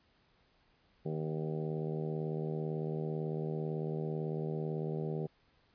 harmonic tone with a mistuned harmonic, 78 Hz, D#2, 5 cents sharp, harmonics 2 / 3 / 4 / 5 / 6 / 7 / 8 / 9 / 10, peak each -36 / -45 / -48 / -40 / -43 / -50 / -51 / -55 / -54 dBFS, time 1.05-5.27 s, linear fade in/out 10 ms, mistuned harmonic 9, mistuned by +15 cents, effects pink hiss -70 dBFS RMS until 5.74 s + resampled to 11025 Hz

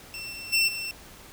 25% pulse tone with level steps, 2695 Hz, E7, 38 cents sharp, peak -31 / -33 / -16 / -27 dBFS, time 0.14-0.91 s, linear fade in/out 0 ms, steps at 0.31 / 0.52 / 0.67 s, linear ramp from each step 20 ms, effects pink hiss -48 dBFS RMS until 1.32 s

